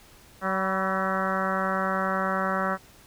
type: harmonic tone with a mistuned harmonic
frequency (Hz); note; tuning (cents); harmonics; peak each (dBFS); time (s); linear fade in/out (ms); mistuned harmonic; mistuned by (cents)
190; F#3; +46; 1 / 2 / 3 / 4 / 5 / 6 / 7 / 8 / 9 / 10; -31 / -37 / -31 / -34 / -35 / -32 / -30 / -34 / -38 / -38; 0.41-2.78; 50; 5; +47
effects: pink hiss -53 dBFS RMS until 3.06 s